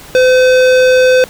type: tone with hard clipping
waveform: sine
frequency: 510 Hz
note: C5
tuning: 44 cents flat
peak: -7 dBFS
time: 0.15-1.24 s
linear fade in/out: 0 ms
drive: 17 dB
effects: pink hiss -34 dBFS RMS until 1.29 s